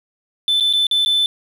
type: tone with dropouts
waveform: sine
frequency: 3520 Hz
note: A7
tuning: in tune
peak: -11 dBFS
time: 0.48-1.26 s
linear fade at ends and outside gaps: 1 ms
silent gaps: 0.6-0.607 / 0.728-0.735 / 0.868-0.912 / 1.049-1.06 s
effects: tanh soft clip ceiling -12 dBFS + 7-bit